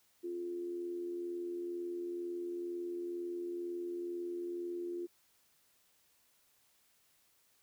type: tone with amplitude modulation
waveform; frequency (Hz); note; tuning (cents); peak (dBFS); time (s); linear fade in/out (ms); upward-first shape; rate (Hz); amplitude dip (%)
sine; 349.2; F4; 0; -35; 0.23-5.07; 20; sine; 82.1; 45
effects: white hiss -71 dBFS RMS until 7.62 s